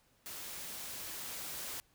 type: noise with level ramp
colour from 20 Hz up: white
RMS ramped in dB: -45 to -42 dBFS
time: 0.26-1.8 s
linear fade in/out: 0 ms
effects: pink hiss -70 dBFS RMS until 1.94 s